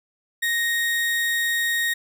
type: tone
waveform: 35% pulse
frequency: 1866 Hz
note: A#6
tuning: 1 cent sharp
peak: -19 dBFS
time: 0.42-1.94 s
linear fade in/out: 10 ms
effects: none